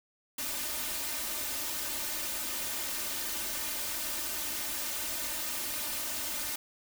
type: noise with comb filter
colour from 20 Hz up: white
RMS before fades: -35 dBFS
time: 0.38-6.56 s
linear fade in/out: 5 ms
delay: 3.3 ms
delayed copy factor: +0.9
effects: none